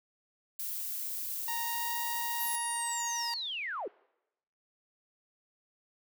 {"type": "noise", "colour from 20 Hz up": "violet", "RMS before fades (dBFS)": -37, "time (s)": [0.59, 2.56], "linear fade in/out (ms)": 5}
{"type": "tone with pitch glide", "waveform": "sawtooth", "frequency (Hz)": [933, 938.9], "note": ["A#5", "A#5"], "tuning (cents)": [1, 12], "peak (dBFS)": -31, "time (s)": [1.48, 3.34], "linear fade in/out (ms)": 2, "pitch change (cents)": 11, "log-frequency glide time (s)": [1.63, 1.96]}
{"type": "linear sweep", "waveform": "sine", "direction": "down", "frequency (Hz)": [11800, 320], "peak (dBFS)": -34, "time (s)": [2.4, 3.88], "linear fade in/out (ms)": 5}
{"effects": ["noise-tail reverb RT60 0.9 s tail -24 dB re dry"]}